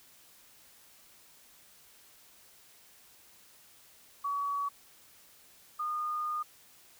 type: tone pair in turn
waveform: sine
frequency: 1133 / 1221.8 Hz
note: C#6 / D#6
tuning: +37 / -32 cents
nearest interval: minor second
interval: 131 cents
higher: second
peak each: -30 / -31 dBFS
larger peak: first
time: 4.24-4.69 / 5.79-6.43 s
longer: second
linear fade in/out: 10 ms
effects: white hiss -59 dBFS RMS until 6.99 s